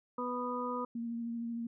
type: harmonic tone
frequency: 246.9 Hz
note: B3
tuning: in tune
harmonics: 1 / 2 / 4 / 5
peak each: -39 / -39 / -39 / -39 dBFS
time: 0.18-0.85 s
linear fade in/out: 5 ms
type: tone with vibrato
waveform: sine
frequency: 233.1 Hz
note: A#3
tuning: in tune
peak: -35 dBFS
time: 0.95-1.67 s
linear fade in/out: 5 ms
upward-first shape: sine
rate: 13 Hz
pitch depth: 17 cents each way
effects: none